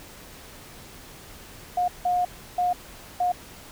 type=tone bursts at uneven times; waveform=sine; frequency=717 Hz; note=F5; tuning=45 cents sharp; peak=-20 dBFS; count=4; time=1.77-1.88 / 2.05-2.25 / 2.58-2.73 / 3.2-3.32 s; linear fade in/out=5 ms; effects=pink hiss -45 dBFS RMS until 3.71 s